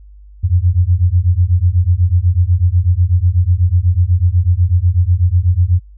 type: beating tone pair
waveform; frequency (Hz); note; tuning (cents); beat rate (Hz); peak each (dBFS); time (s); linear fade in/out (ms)
sine; 85.1 / 93.2; F2 / F#2; -44 / +13; 8.1; -12; 0.43-5.8; 20
effects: added 50 Hz sine -36 dBFS peak until 5.97 s